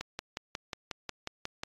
click train, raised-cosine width 0.2 ms, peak -18 dBFS, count 10, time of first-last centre 0.01-1.635 s, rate 5.54 Hz, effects AAC 32 kbps

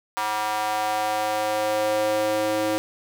square tone with high-pass filter sweep, 106.9 Hz, A2, 49 cents flat, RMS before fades -24 dBFS, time 0.17-2.78 s, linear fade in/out 0 ms, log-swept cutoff 940 to 410 Hz, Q 3.3, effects none

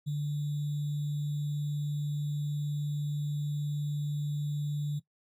sine tone with sample-and-hold, 146.83 Hz, D3, in tune, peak -29 dBFS, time 0.06-5 s, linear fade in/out 20 ms, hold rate 3675 Hz, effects noise-tail reverb RT60 0.1 s tail -18 dB re dry + AAC 64 kbps

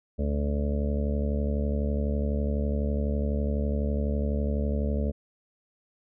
harmonic tone, 72 Hz, D2, 34 cents flat, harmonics 1 / 2 / 3 / 4 / 6 / 7 / 8 / 9, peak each -26 / -37 / -31 / -40 / -37 / -39 / -37 / -46 dBFS, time 0.18-5.12 s, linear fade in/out 20 ms, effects none

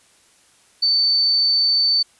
sine tone, 4537 Hz, C#8, 39 cents sharp, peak -14 dBFS, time 0.82-2.03 s, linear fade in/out 10 ms, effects white hiss -55 dBFS RMS until 2.19 s + resampled to 24000 Hz

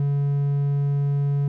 triangle tone with hard clipping, 141.8 Hz, C#3, 40 cents sharp, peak -20 dBFS, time 0-1.48 s, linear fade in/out 2 ms, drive 6 dB, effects none

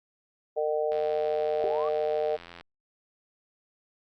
harmonic tone, 152.2 Hz, D#3, 38 cents flat, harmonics 3 / 4 / 5, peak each -28 / -28 / -34 dBFS, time 0.56-2.37 s, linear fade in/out 20 ms
click train, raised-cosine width 0.3 ms, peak -28 dBFS, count 146, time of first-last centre 0.92-2.61 s, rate 85.8 Hz
sine exponential sweep, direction up, 648 to 1200 Hz, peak -34 dBFS, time 1.6-1.89 s, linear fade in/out 5 ms
sine tone with exponential decay, 402.3 Hz, G4, 45 cents sharp, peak -26 dBFS, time 1.64-1.82 s, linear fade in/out 0 ms, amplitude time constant 39 ms
effects Opus 48 kbps

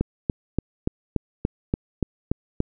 click train, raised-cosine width 3 ms, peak -8 dBFS, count 10, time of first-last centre 0.01-2.604 s, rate 3.47 Hz, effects none

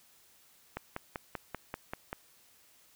click train, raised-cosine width 0.5 ms, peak -21 dBFS, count 8, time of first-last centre 0.77-2.129 s, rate 5.15 Hz, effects white hiss -63 dBFS RMS until 2.95 s

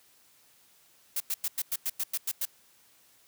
blue noise bursts, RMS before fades -30 dBFS, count 10, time 1.16-2.454 s, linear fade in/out 5 ms, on 43 ms, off 96 ms, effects white hiss -62 dBFS RMS until 3.27 s + high-pass 60 Hz 12 dB/octave

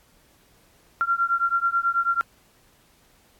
sine beating tone pair, 1372 / 1381.2 Hz, F6 / F6, -31 / -20 cents, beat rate 9.2 Hz, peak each -23 dBFS, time 1.01-2.21 s, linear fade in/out 0 ms, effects pink hiss -59 dBFS RMS until 3.39 s + AAC 64 kbps

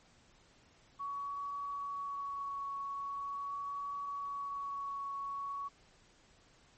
sine tone with vibrato, 1122 Hz, C#6, 21 cents sharp, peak -37 dBFS, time 0.99-5.69 s, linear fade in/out 20 ms, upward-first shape triangle, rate 0.42 Hz, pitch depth 14 cents each way, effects pink hiss -65 dBFS RMS until 6.77 s + MP3 32 kbps

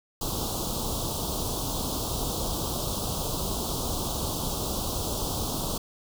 pink band-stop noise, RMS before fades -30 dBFS, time 0.21-5.78 s, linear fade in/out 5 ms, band 1200 to 3200 Hz, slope 48 dB/octave, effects none

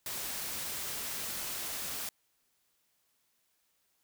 white noise, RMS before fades -38 dBFS, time 0.06-2.09 s, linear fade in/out 2 ms, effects white hiss -75 dBFS RMS until 4.03 s

